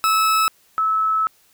40% pulse / sine tone pair in turn, 1301 / 1301 Hz, E6 / E6, -23 / -23 cents, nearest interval unison, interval 0 cents, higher neither, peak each -14 / -16 dBFS, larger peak first, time 0.04-0.48 / 0.78-1.27 s, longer second, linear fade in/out 0 ms, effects white hiss -57 dBFS RMS until 1.53 s

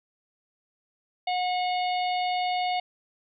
harmonic tone with a mistuned harmonic, 726 Hz, F#5, 33 cents flat, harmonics 1 / 3 / 4 / 5 / 6, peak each -25 / -35 / -37 / -39 / -41 dBFS, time 1.27-2.8 s, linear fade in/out 5 ms, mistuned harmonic 6, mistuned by +27 cents, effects none

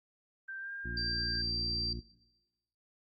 sine tone with pitch glide, 1568 to 1603.7 Hz, G6 to G6, 0 to +39 cents, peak -39 dBFS, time 0.48-1.42 s, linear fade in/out 10 ms, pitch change +39 cents, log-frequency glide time 0.58-0.71 s
harmonic tone, 58.27 Hz, A#1, in tune, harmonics 1 / 2 / 3 / 4 / 5 / 6, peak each -40 / -44 / -49 / -47 / -53 / -49 dBFS, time 0.84-2.01 s, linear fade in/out 20 ms
sine tone, 4699 Hz, D8, in tune, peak -33 dBFS, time 0.97-1.93 s, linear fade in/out 2 ms
effects noise-tail reverb RT60 1.0 s tail -19 dB re dry + Opus 24 kbps

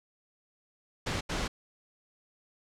pink noise bursts at uneven times, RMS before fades -32 dBFS, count 2, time 1.06-1.21 / 1.29-1.48 s, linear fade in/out 10 ms, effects low-pass 6000 Hz 12 dB/octave

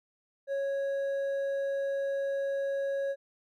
sine tone with hard clipping, 552 Hz, C#5, 7 cents flat, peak -30 dBFS, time 0.47-3.16 s, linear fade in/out 50 ms, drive 4 dB, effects none

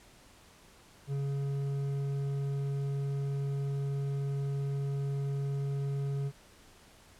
triangle tone with hard clipping, 139.3 Hz, C#3, 9 cents sharp, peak -32 dBFS, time 1.07-6.32 s, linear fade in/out 50 ms, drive 10 dB, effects pink hiss -58 dBFS RMS until 7.19 s + low-pass 11000 Hz 12 dB/octave

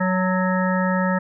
harmonic tone with a mistuned harmonic, 185.7 Hz, F#3, 7 cents sharp, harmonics 1 / 3 / 5 / 7 / 9 / 10, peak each -20 / -25 / -27 / -28 / -30 / -30 dBFS, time 0-1.19 s, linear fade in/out 10 ms, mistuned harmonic 5, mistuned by -27 cents, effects none

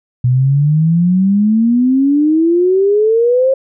sine exponential sweep, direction up, 122.2 to 540 Hz, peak -8 dBFS, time 0.24-3.54 s, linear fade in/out 5 ms, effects none

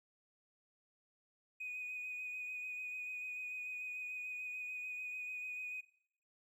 triangle tone with vibrato, 2489 Hz, D#7, in tune, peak -38 dBFS, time 1.6-5.81 s, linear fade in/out 10 ms, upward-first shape sine, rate 6.8 Hz, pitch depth 19 cents each way, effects noise-tail reverb RT60 0.7 s tail -23 dB re dry + tanh soft clip ceiling -38 dBFS

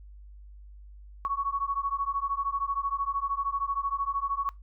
sine beating tone pair, 1108.7 / 1121.7 Hz, C#6 / C#6, 0 / +20 cents, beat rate 13 Hz, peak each -30 dBFS, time 1.25-4.49 s, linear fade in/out 0 ms, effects noise-tail reverb RT60 0.2 s tail -23 dB re dry + added 50 Hz sine -45 dBFS peak until 4.62 s

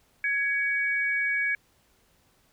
sine tone pair together, 1666 / 2256 Hz, G#6 / C#7, +5 / +30 cents, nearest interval perfect fourth, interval 525 cents, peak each -27 / -26 dBFS, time 0.24-1.55 s, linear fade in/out 2 ms, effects pink hiss -65 dBFS RMS until 2.52 s

